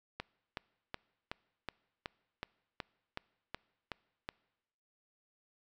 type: click train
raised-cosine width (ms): 0.3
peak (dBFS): -22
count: 12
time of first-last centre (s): 0.2-4.289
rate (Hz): 2.69
effects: noise-tail reverb RT60 1.0 s tail -24 dB re dry